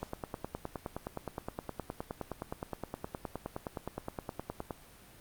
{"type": "click train", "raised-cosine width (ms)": 1, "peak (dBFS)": -22, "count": 46, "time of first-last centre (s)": [0.03, 4.708], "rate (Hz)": 9.62, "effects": ["pink hiss -56 dBFS RMS until 5.2 s", "Opus 48 kbps"]}